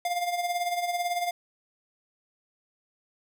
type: tone with tremolo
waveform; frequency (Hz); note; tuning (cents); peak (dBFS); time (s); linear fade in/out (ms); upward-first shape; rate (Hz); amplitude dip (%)
square; 703; F5; +11; -25; 0.05-1.31; 2; sine; 18; 60
effects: none